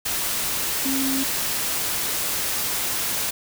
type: tone in noise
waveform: sine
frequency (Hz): 268.8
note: C4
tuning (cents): +47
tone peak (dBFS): -23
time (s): 0.85-1.24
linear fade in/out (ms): 10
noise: white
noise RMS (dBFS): -25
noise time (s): 0.05-3.31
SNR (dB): -1
effects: none